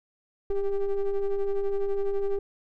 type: ring-modulated tone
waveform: triangle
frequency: 196 Hz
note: G3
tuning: in tune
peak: -18 dBFS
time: 0.5-2.39 s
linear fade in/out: 5 ms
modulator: 202 Hz
effects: none